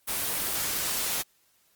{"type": "noise", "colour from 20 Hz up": "white", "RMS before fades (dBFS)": -29, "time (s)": [0.07, 1.23], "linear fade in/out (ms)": 20, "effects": ["white hiss -66 dBFS RMS until 1.75 s", "Opus 24 kbps"]}